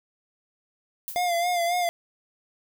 violet noise with exponential decay, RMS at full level -31 dBFS, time 1.08-1.31 s, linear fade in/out 0 ms, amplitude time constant 50 ms
square tone with vibrato, 698.5 Hz, F5, in tune, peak -23 dBFS, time 1.16-1.89 s, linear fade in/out 0 ms, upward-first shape sine, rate 3.7 Hz, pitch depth 50 cents each way
effects none

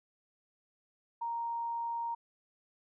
sine tone, 932.3 Hz, A#5, in tune, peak -33 dBFS, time 1.21-2.15 s, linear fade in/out 10 ms, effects none

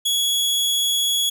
sawtooth tone, 3356 Hz, G#7, 17 cents sharp, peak -15 dBFS, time 0.05-1.3 s, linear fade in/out 10 ms, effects none

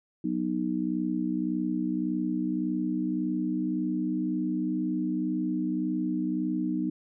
sine chord, B major, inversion second, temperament just, 185.21 / 246.9 / 308.7 Hz, F#3 / B3 / D#4, +2 / 0 / -14 cents, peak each -32 / -31 / -29 dBFS, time 0.24-6.9 s, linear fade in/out 5 ms, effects none

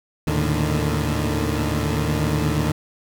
20% pulse tone cluster, 77.1 / 109.6 / 118.6 / 145.5 / 153.7 Hz, D#2 / A2 / A#2 / D3 / D#3, -15 / -6 / +30 / -16 / -21 cents, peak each -19 / -22 / -27 / -21 / -22 dBFS, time 0.27-2.72 s, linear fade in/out 5 ms, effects none

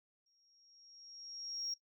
sine tone with exponential growth, 5588 Hz, F8, in tune, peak -35 dBFS, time 0.26-1.74 s, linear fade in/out 5 ms, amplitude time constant 320 ms, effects noise-tail reverb RT60 0.1 s tail -17 dB re dry + tanh soft clip ceiling -32 dBFS

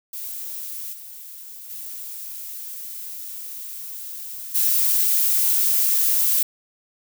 violet noise with level steps, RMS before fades -32 / -39 / -34 / -19 dBFS, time 0.13-6.43 s, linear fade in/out 5 ms, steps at 0.92 / 1.69 / 4.54 s, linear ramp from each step 20 ms, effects none

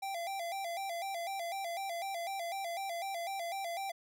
square tone with vibrato, 730 Hz, F#5, 24 cents flat, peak -37 dBFS, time 0.02-3.92 s, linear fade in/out 10 ms, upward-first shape square, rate 4 Hz, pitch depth 120 cents each way, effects none

